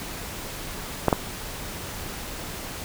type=clicks; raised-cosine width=1 ms; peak=-3 dBFS; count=2; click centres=1.083 / 1.128 s; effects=pink hiss -35 dBFS RMS until 2.84 s